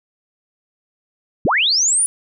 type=linear sweep; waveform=sine; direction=up; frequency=92.5 to 9956 Hz; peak=-13 dBFS; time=1.45-2.06 s; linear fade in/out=0 ms; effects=none